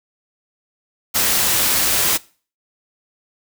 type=noise; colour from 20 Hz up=white; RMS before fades=-17 dBFS; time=1.14-2.18 s; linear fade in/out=20 ms; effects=noise-tail reverb RT60 0.4 s tail -22 dB re dry